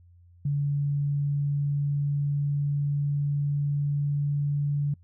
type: tone with pitch glide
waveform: sine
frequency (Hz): 143.1 to 144.18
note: D3 to D3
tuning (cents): -45 to -32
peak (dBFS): -23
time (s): 0.45-4.94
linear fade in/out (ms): 5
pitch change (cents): +13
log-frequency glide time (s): 1.12-4.63
effects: noise-tail reverb RT60 0.1 s tail -26 dB re dry + added 87 Hz sine -52 dBFS peak until 5.03 s